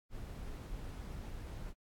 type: noise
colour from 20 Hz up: brown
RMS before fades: -44 dBFS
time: 0.1-1.74 s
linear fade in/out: 50 ms
effects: AAC 64 kbps